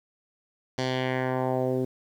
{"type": "tone with low-pass filter sweep", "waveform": "10% pulse", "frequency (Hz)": 129, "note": "C3", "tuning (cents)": -24, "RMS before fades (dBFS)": -27, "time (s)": [0.78, 1.85], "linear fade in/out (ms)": 5, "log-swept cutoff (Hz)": [5300, 350], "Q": 1.8, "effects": ["9-bit"]}